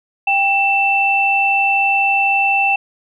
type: tone pair together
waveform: sine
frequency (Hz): 790.2 / 2668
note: G5 / E7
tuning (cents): +14 / +20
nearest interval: octave + major sixth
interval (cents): 2106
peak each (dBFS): -16 / -14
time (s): 0.27-2.76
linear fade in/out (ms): 5
effects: none